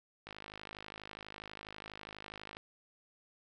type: click train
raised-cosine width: 0.3 ms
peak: -29 dBFS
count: 121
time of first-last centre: 0.27-2.569 s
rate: 52.2 Hz
effects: none